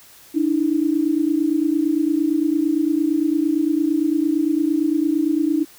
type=tone pair together; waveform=sine; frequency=293.7 / 322.5 Hz; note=D4 / E4; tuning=0 / -38 cents; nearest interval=major second; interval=162 cents; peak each=-19 / -19 dBFS; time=0.34-5.65 s; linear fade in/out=20 ms; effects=white hiss -47 dBFS RMS until 5.78 s